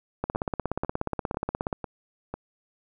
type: two click trains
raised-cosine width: 1 ms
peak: -13 / -18 dBFS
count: 26 / 5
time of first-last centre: 0.24-1.728 / 0.35-2.34 s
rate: 16.8 / 2.01 Hz
effects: none